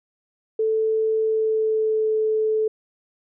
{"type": "tone with pitch glide", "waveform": "sine", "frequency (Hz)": [440, 435.2], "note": ["A4", "A4"], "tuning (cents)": [0, -19], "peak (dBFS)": -18, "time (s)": [0.59, 2.68], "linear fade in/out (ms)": 5, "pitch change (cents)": -19, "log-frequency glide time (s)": [1.22, 2.13], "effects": []}